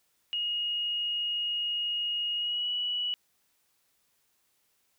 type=tone with pitch glide; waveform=sine; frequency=2873 to 2940 Hz; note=F7 to F#7; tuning=+48 to -12 cents; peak=-28 dBFS; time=0.33-3.14 s; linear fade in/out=0 ms; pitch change=+40 cents; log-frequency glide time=2.36-2.7 s; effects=white hiss -72 dBFS RMS until 4.98 s